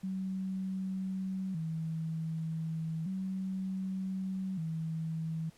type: tone with vibrato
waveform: sine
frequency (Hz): 174.61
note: F3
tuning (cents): 0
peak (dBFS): -33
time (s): 0.03-5.5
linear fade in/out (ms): 10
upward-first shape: square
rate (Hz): 0.33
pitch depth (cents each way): 140
effects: pink hiss -63 dBFS RMS until 5.57 s + low-pass 12000 Hz 12 dB/octave